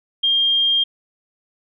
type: tone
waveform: sine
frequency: 3210 Hz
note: G7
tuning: 40 cents sharp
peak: -14 dBFS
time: 0.23-0.84 s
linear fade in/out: 10 ms
effects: none